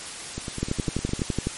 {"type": "two click trains", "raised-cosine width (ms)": 3, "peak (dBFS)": [-11, -18], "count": [11, 9], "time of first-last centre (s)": [[0.63, 1.47], [0.38, 1.194]], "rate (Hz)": [11.9, 9.83], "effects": ["white hiss -36 dBFS RMS until 1.57 s", "MP3 48 kbps"]}